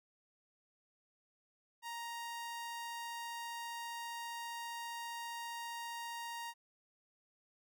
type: tone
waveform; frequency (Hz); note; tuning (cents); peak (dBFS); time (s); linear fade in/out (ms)
sawtooth; 935; A#5; +5; -38; 1.82-6.54; 50
effects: none